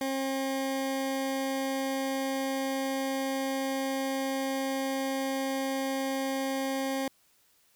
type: tone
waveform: 20% pulse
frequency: 268.6 Hz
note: C4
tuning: 46 cents sharp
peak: -24 dBFS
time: 0.01-7.08 s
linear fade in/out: 2 ms
effects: white hiss -66 dBFS RMS until 7.75 s